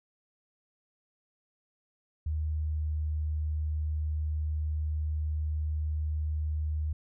sine tone with pitch glide, 77.2 to 76.67 Hz, D#2 to D#2, -13 to -25 cents, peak -28 dBFS, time 2.26-6.93 s, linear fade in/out 5 ms, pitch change -12 cents, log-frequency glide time 2.47-2.92 s, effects none

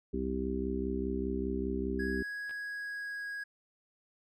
harmonic tone, 65 Hz, C2, 11 cents flat, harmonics 1 / 3 / 4 / 5 / 6, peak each -38 / -38 / -37 / -40 / -36 dBFS, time 0.13-2.23 s, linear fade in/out 10 ms
triangle tone with pitch glide, 1661.2 to 1650.7 Hz, G#6 to G#6, 0 to -11 cents, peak -35 dBFS, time 1.99-3.44 s, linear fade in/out 10 ms, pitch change -11 cents, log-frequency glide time 2.52-3.23 s
clicks, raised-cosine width 0.3 ms, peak -36 dBFS, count 2, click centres 2.495 / 2.51 s
effects none

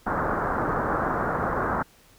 white low-pass noise, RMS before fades -26 dBFS, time 0.06-1.83 s, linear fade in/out 10 ms, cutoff 1500 Hz, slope 48 dB/octave, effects pink hiss -56 dBFS RMS until 2.18 s

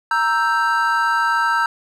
triangle chord, E diminished, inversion second, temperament equal, 932.3 / 1318.5 / 1568 Hz, Bb5 / E6 / G6, 0 / 0 / 0 cents, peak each -18 dBFS, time 0.11-1.66 s, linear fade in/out 2 ms, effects none

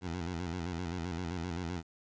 15% pulse tone with vibrato, 86.9 Hz, F2, 8 cents flat, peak -29 dBFS, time 0.01-1.83 s, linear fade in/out 50 ms, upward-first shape square, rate 7.7 Hz, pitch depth 84 cents each way, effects resampled to 16000 Hz + 11-bit

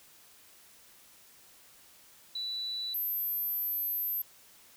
sine tone pair in turn, 3960 / 12299 Hz, B7 / G9, +4 / -34 cents, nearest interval octave + minor sixth, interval 1962 cents, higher second, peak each -33 / -30 dBFS, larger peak second, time 2.35-2.94 / 2.94-4.22 s, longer second, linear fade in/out 5 ms, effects white hiss -58 dBFS RMS until 4.76 s

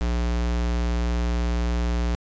square tone, 59.2 Hz, A#1, 27 cents sharp, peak -22 dBFS, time 0.01-2.15 s, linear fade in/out 0 ms, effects resampled to 16000 Hz

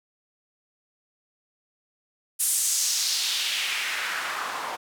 white noise with band-pass filter sweep, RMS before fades -27 dBFS, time 2.39-4.77 s, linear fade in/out 20 ms, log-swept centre 10000 to 810 Hz, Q 1.9, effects none

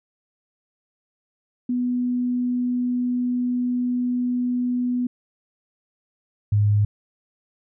sine tone pair in turn, 246.9 / 103.81 Hz, B3 / G#2, 0 / 0 cents, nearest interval octave + minor third, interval 1500 cents, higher first, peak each -20 / -15 dBFS, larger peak second, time 1.69-5.07 / 6.52-6.85 s, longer first, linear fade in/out 5 ms, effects none

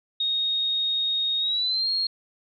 sine tone with pitch glide, 3729 to 4259 Hz, A#7 to C8, 0 to +30 cents, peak -22 dBFS, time 0.2-2.07 s, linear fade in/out 5 ms, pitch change +230 cents, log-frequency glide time 1.39-1.9 s, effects none

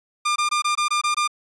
sawtooth tone bursts, 1201 Hz, D6, 38 cents sharp, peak -15 dBFS, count 8, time 0.25-1.277 s, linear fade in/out 10 ms, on 110 ms, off 21 ms, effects resampled to 22050 Hz

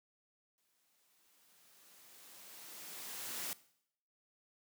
white noise with exponential growth, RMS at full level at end -40 dBFS, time 0.58-3.53 s, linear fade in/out 0 ms, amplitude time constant 640 ms, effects noise-tail reverb RT60 0.7 s tail -19 dB re dry + high-pass 150 Hz 12 dB/octave

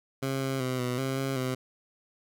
15% pulse tone with pitch steps, 134.9 / 134.1 / 128.4 / 124.4 / 133.2 / 135.1 / 128.9 Hz, C#3 / C3 / C3 / B2 / C3 / C#3 / C3, -47 / +43 / -32 / +13 / +31 / -44 / -26 cents, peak -22 dBFS, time 0.22-1.55 s, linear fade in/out 10 ms, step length 190 ms, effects none

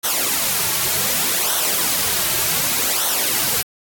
white noise with flanger, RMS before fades -19 dBFS, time 0.03-3.63 s, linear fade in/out 20 ms, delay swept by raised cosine 0.41 to 4.11 ms, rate 0.66 Hz, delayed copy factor -0.65, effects AAC 64 kbps

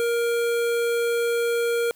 square tone with notch filter, 469.8 Hz, A#4, 13 cents sharp, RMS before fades -23 dBFS, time 0-1.91 s, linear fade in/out 0 ms, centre 5300 Hz, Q 1.9, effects white hiss -57 dBFS RMS until 1.95 s

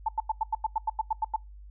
sine tone bursts, 880 Hz, A5, in tune, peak -23 dBFS, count 12, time 0.06-1.362 s, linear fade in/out 5 ms, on 26 ms, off 90 ms, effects noise-tail reverb RT60 0.2 s tail -23 dB re dry + added 50 Hz sine -44 dBFS peak until 1.7 s

